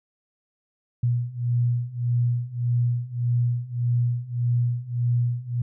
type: beating tone pair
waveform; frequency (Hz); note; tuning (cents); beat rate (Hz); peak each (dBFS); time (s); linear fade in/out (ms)
sine; 119.8 / 121.5; A#2 / B2; +48 / -28; 1.7; -25 / -23; 1.03-5.62; 5
effects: none